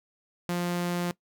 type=tone; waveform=sawtooth; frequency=175.4 Hz; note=F3; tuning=8 cents sharp; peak=-23 dBFS; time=0.49-1.11 s; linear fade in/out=0 ms; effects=noise-tail reverb RT60 0.1 s tail -20 dB re dry